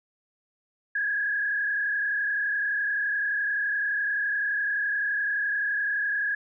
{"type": "tone with frequency modulation", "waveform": "sine", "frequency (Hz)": 1662, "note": "G#6", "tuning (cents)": 1, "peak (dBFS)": -24, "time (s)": [0.95, 6.35], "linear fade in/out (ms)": 5, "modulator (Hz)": 31.7, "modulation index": 1.6, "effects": []}